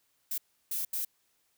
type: noise bursts at uneven times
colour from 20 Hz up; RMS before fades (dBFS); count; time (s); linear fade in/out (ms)
violet; -33; 3; 0.31-0.38 / 0.71-0.85 / 0.93-1.05; 5
effects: white hiss -73 dBFS RMS until 1.57 s